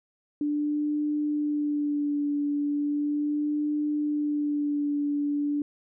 sine tone with vibrato, 293.7 Hz, D4, in tune, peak -24 dBFS, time 0.41-5.62 s, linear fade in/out 2 ms, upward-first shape sine, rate 0.37 Hz, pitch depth 24 cents each way, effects none

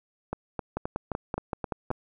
two click trains, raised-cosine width 1 ms, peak -16 / -15 dBFS, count 7 / 7, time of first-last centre 0.33-1.905 / 0.77-1.913 s, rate 3.81 / 5.25 Hz, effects none

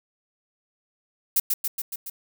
violet noise with echo, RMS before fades -20 dBFS, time 1.36-1.4 s, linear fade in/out 5 ms, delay 140 ms, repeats 5, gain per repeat -3 dB, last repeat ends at 2.1 s, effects none

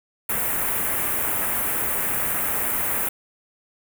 white band-stop noise, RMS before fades -24 dBFS, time 0.29-3.09 s, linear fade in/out 5 ms, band 2300 to 9900 Hz, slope 24 dB/octave, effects none

